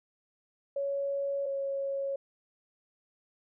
sine tone pair in turn, 558 / 550.6 Hz, C#5 / C#5, +11 / -12 cents, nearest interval unison, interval 23 cents, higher first, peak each -29 / -30 dBFS, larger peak first, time 0.76-1.46 / 1.46-2.16 s, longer neither, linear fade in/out 5 ms, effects none

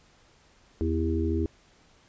harmonic tone with a mistuned harmonic, 82.41 Hz, E2, in tune, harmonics 1 / 3 / 4 / 5, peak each -27 / -32 / -29 / -32 dBFS, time 0.81-1.46 s, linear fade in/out 0 ms, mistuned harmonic 5, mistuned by -42 cents, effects pink hiss -60 dBFS RMS until 2.08 s + resampled to 16000 Hz

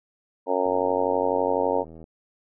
harmonic tone, 92 Hz, F#2, 9 cents flat, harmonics 3 / 4 / 5 / 6 / 7 / 8 / 9 / 10, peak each -31 / -32 / -26 / -26 / -30 / -32 / -31 / -29 dBFS, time 0.46-1.85 s, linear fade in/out 50 ms
click train, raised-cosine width 2 ms, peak -31 dBFS, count 113, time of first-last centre 0.66-2.041 s, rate 81.1 Hz
effects none

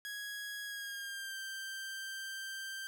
sawtooth tone with pitch glide, 1661.2 to 1570.7 Hz, G#6 to G6, 0 to +3 cents, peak -37 dBFS, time 0.05-2.87 s, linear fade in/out 0 ms, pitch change -97 cents, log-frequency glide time 0.65-1.38 s, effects none

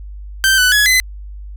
sawtooth tone with pitch steps, 1557 / 1495 / 1686 / 2029 Hz, G6 / F#6 / G#6 / B6, -12 / +17 / +26 / +46 cents, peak -6 dBFS, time 0.44-1 s, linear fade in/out 0 ms, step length 140 ms, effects added 50 Hz sine -28 dBFS peak until 1.56 s

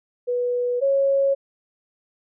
sine tone pair in turn, 489.9 / 549.9 Hz, B4 / C#5, -14 / -14 cents, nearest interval major second, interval 200 cents, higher second, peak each -20 / -16 dBFS, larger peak second, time 0.27-0.81 / 0.81-1.35 s, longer neither, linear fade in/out 20 ms, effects none

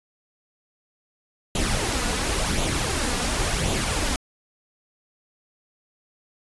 pink noise with flanger, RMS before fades -24 dBFS, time 1.55-4.16 s, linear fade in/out 2 ms, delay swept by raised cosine 0.28 to 4.18 ms, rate 0.93 Hz, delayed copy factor +0.5, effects resampled to 24000 Hz

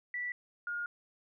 sine tone pair in turn, 1962 / 1425 Hz, B6 / F6, -12 / +34 cents, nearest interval tritone, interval 554 cents, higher first, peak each -34 / -34 dBFS, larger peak neither, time 0.14-0.32 / 0.67-0.86 s, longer second, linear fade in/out 2 ms, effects none

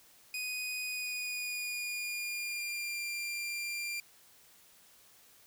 sawtooth tone with pitch glide, 2489 to 2382 Hz, D#7 to D7, 0 to +24 cents, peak -32 dBFS, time 0.34-4 s, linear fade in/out 2 ms, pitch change -76 cents, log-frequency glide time 0.81-3.03 s, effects white hiss -61 dBFS RMS until 5.46 s

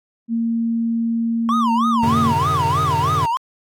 sine tone, 230 Hz, A#3, 23 cents flat, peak -17 dBFS, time 0.28-2.35 s, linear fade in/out 50 ms
triangle tone with vibrato, 1070 Hz, C6, 38 cents sharp, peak -15 dBFS, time 1.49-3.37 s, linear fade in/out 0 ms, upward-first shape sine, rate 3.2 Hz, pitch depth 280 cents each way
square chord, F# diminished seventh, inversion none, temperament equal with one note detuned, 92.5 / 110 / 130.81 / 151.57 Hz, F#2 / A2 / C3 / Eb3, 0 / 0 / 0 / -45 cents, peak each -26 / -30 / -27 / -25 dBFS, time 2.03-3.26 s, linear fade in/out 5 ms
effects AAC 64 kbps

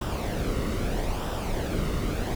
brown noise with flanger, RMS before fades -28 dBFS, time 0.01-2.35 s, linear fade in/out 5 ms, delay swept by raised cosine 0.45 to 1.24 ms, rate 0.78 Hz, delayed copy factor -0.5, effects none

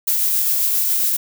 violet noise with tremolo, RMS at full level -17 dBFS, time 0.07-1.17 s, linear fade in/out 10 ms, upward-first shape triangle, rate 7.4 Hz, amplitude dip 25%, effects none

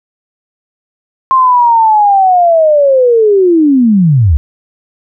sine linear sweep, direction down, 1063 to 65.41 Hz, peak -4 dBFS, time 1.31-4.37 s, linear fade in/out 0 ms, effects none

